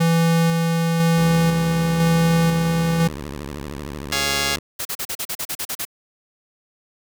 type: tone with tremolo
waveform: square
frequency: 166.1 Hz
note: E3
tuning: 13 cents sharp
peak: -15 dBFS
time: 0-3.08 s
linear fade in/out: 10 ms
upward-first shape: square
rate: 1 Hz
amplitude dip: 30%
type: tone with vibrato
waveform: 10% pulse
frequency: 71.8 Hz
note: D2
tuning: 39 cents flat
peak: -21 dBFS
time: 1.17-4.59 s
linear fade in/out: 5 ms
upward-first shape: triangle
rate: 13 Hz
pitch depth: 230 cents each way
type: chord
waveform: 5% pulse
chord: Db major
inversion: second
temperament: just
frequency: 415.8 / 554.4 / 693 Hz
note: Ab4 / Db5 / F5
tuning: +2 / 0 / -14 cents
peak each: -14 dBFS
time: 4.12-4.56 s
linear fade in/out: 2 ms
type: noise bursts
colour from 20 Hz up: white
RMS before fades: -26 dBFS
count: 11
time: 4.79-5.852 s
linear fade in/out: 10 ms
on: 62 ms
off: 38 ms
effects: none